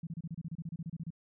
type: tone bursts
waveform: sine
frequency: 164.8 Hz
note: E3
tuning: in tune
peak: -36 dBFS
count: 16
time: 0.03-1.105 s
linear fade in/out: 5 ms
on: 40 ms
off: 29 ms
effects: none